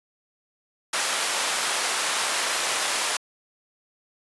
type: high-pass noise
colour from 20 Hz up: pink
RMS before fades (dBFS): -25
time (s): 0.93-3.17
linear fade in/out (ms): 5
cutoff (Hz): 800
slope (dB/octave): 12
effects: resampled to 24000 Hz